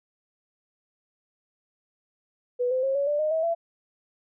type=tone with pitch steps; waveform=sine; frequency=492.2 / 514.6 / 538 / 562.5 / 588 / 614.8 / 642.7 / 672 Hz; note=B4 / C5 / C5 / C#5 / D5 / D#5 / E5 / E5; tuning=-6 / -29 / +48 / +25 / +2 / -21 / -44 / +33 cents; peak=-22 dBFS; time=2.59-3.55 s; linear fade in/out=20 ms; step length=120 ms; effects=none